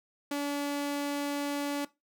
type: tone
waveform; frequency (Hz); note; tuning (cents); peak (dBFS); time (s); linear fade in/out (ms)
sawtooth; 286.5; D4; -43; -26; 0.31-1.85; 5
effects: noise-tail reverb RT60 0.2 s tail -18 dB re dry